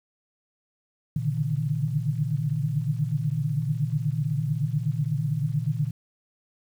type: tone cluster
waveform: sine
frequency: 118.2 / 141.7 / 149.2 / 157.8 Hz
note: A#2 / C#3 / D3 / D#3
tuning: +24 / +38 / +28 / +25 cents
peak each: -29 dBFS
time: 1.16-5.91 s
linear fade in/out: 5 ms
effects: 9-bit